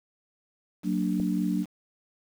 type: chord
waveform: sine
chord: Gb augmented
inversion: none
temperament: equal with one note detuned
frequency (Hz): 185 / 229.3 / 293.7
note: Gb3 / Bb3 / D4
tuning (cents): 0 / -28 / 0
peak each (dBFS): -27 / -30 / -29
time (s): 0.83-1.66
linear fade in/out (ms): 50
type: click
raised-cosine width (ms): 2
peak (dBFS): -22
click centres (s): 1.2
effects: 8-bit